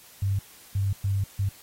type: tone bursts at uneven times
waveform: sine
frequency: 98.3 Hz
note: G2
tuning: 5 cents sharp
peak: -22 dBFS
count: 4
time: 0.22-0.39 / 0.75-0.93 / 1.04-1.24 / 1.39-1.49 s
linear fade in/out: 5 ms
effects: white hiss -51 dBFS RMS until 1.62 s + AAC 48 kbps